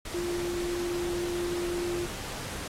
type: tone in noise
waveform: sine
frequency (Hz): 349.2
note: F4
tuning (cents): 0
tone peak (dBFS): -29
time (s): 0.14-2.06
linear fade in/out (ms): 5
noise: pink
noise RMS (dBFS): -38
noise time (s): 0.05-2.68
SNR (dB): +6
effects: low-pass 11000 Hz 12 dB/octave + AAC 48 kbps